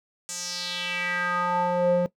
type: tone with band-pass filter sweep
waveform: square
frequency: 177.4 Hz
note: F3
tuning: 27 cents sharp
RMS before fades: -26 dBFS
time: 0.29-2.06 s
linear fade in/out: 0 ms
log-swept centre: 7500 to 410 Hz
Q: 3.4
effects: noise-tail reverb RT60 0.1 s tail -18 dB re dry